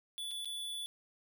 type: tone with dropouts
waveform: square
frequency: 3452 Hz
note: A7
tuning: 34 cents flat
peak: -39 dBFS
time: 0.18-0.86 s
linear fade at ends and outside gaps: 0 ms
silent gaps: 0.31-0.314 / 0.447-0.456 s
effects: none